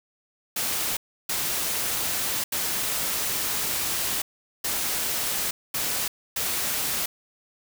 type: noise bursts at uneven times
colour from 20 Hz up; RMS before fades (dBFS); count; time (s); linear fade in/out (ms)
white; -27; 6; 0.56-0.97 / 1.29-2.44 / 2.52-4.22 / 4.64-5.51 / 5.74-6.08 / 6.36-7.06; 5
effects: none